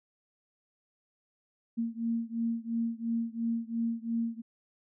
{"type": "beating tone pair", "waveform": "sine", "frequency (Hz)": [229.2, 232.1], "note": ["A#3", "A#3"], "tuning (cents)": [-29, -7], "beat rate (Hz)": 2.9, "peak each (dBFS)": [-32, -33], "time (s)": [1.77, 4.42], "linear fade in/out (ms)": 20, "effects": []}